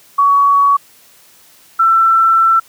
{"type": "tone pair in turn", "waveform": "sine", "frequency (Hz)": [1126, 1339], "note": ["C#6", "E6"], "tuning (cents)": [27, 27], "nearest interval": "minor third", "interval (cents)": 300, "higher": "second", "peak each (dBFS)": -7, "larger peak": "neither", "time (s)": [[0.18, 0.77], [1.79, 2.6]], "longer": "second", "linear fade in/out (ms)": 10, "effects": ["white hiss -46 dBFS RMS until 2.68 s", "high-pass 80 Hz 12 dB/octave"]}